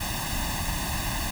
pink noise with comb filter, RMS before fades -29 dBFS, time 0-1.31 s, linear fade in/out 10 ms, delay 1.1 ms, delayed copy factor +0.95, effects none

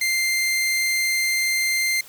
sawtooth tone, 2093 Hz, C7, in tune, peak -16 dBFS, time 0.01-2.01 s, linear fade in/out 5 ms, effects white hiss -45 dBFS RMS until 2.08 s

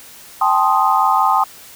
sine chord, A half-diminished seventh, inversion third, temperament equal with one note detuned, 784 / 869.4 / 1046.5 / 1244.5 Hz, G5 / A5 / C6 / Eb6, 0 / -21 / 0 / 0 cents, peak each -17 dBFS, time 0.41-1.44 s, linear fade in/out 5 ms, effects white hiss -40 dBFS RMS until 1.75 s

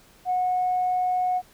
sine tone, 731 Hz, F#5, 21 cents flat, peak -20 dBFS, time 0.25-1.42 s, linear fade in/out 50 ms, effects tanh soft clip ceiling -16 dBFS + pink hiss -55 dBFS RMS until 1.53 s

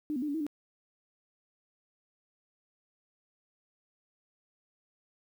sine tone with pitch steps, 301.2 / 248.5 / 300.7 / 284.6 / 320.9 / 293.2 Hz, D4 / B3 / D4 / C#4 / E4 / D4, +44 / +11 / +41 / +46 / -46 / -3 cents, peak -30 dBFS, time 0.1-0.466 s, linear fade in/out 0 ms, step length 61 ms, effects 10-bit

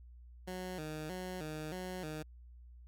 15% pulse tone with vibrato, 168.4 Hz, E3, 37 cents sharp, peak -34 dBFS, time 0.47-2.23 s, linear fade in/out 10 ms, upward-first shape square, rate 1.6 Hz, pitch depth 150 cents each way, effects added 60 Hz sine -52 dBFS peak until 2.87 s

